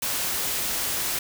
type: noise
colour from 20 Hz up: white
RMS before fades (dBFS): -27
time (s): 0.02-1.19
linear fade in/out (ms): 5
effects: none